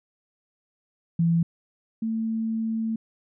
sine tone pair in turn, 167.5 / 223.6 Hz, E3 / A3, +28 / +28 cents, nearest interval perfect fourth, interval 500 cents, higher second, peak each -18 / -24 dBFS, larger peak first, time 1.19-1.43 / 2.02-2.96 s, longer second, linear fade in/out 5 ms, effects none

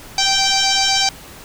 sine tone with frequency modulation, 784 Hz, G5, in tune, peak -13 dBFS, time 0.18-1.09 s, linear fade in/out 2 ms, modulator 780 Hz, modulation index 7.3, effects pink hiss -38 dBFS RMS until 1.44 s

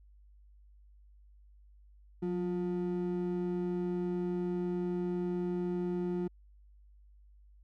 triangle ring-modulated tone, 266.9 Hz, C4, 35 cents sharp, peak -26 dBFS, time 2.22-6.28 s, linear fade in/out 10 ms, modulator 85.9 Hz, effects added 50 Hz sine -56 dBFS peak until 7.63 s

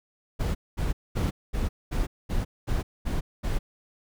brown noise bursts, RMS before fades -26 dBFS, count 9, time 0.39-3.59 s, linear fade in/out 20 ms, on 160 ms, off 220 ms, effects none

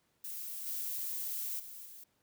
violet noise with level steps, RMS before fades -42 / -38 / -48 / -51 dBFS, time 0.24-2.04 s, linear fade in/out 5 ms, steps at 0.66 / 1.59 / 1.85 s, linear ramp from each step 10 ms, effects pink hiss -75 dBFS RMS until 2.22 s + high-pass 80 Hz 12 dB/octave

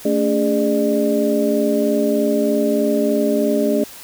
sine tone cluster, 221 / 284.2 / 410.7 / 601 Hz, A3 / C#4 / G#4 / D5, +8 / +43 / -19 / +40 cents, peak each -20 dBFS, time 0.05-3.84 s, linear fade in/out 5 ms, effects white hiss -38 dBFS RMS until 4.03 s

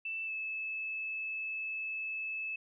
sine tone with pitch glide, 2653 to 2610 Hz, E7 to E7, +10 to -18 cents, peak -35 dBFS, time 0.05-2.56 s, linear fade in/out 5 ms, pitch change -28 cents, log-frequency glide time 0.25-0.31 s, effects none

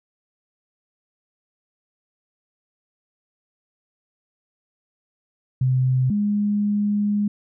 sine tone pair in turn, 128.9 / 206.3 Hz, C3 / G#3, -26 / -11 cents, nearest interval minor sixth, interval 815 cents, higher second, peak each -16 / -18 dBFS, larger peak first, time 5.61-6.1 / 6.1-7.28 s, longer second, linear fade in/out 5 ms, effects none

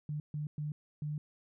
sine tone bursts at uneven times, 149.7 Hz, D3, 33 cents sharp, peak -34 dBFS, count 4, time 0.09-0.2 / 0.34-0.47 / 0.58-0.72 / 1.02-1.18 s, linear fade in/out 2 ms, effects none

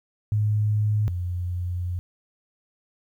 sine tone pair in turn, 105.8 / 88.97 Hz, G#2 / F2, +33 / +33 cents, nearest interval minor third, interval 300 cents, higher first, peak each -19 / -25 dBFS, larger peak first, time 0.32-1.08 / 1.08-1.99 s, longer second, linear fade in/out 0 ms, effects 10-bit

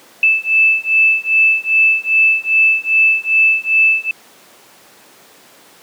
sine beating tone pair, 2630 / 2632.5 Hz, E7 / E7, -5 / -3 cents, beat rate 2.5 Hz, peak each -13 / -13 dBFS, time 0.23-4.11 s, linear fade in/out 2 ms, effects pink hiss -44 dBFS RMS until 5.82 s + high-pass 300 Hz 12 dB/octave

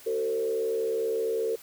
sine tone with frequency modulation, 450.8 Hz, A4, 42 cents sharp, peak -25 dBFS, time 0.06-1.56 s, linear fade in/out 10 ms, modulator 71.2 Hz, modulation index 0.77, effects white hiss -50 dBFS RMS until 1.62 s

